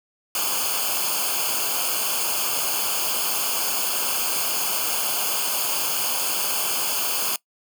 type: noise with comb filter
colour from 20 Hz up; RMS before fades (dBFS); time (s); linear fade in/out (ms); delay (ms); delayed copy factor
white; -24; 0.35-7.36; 2; 0.52; -0.9
effects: noise-tail reverb RT60 0.1 s tail -21 dB re dry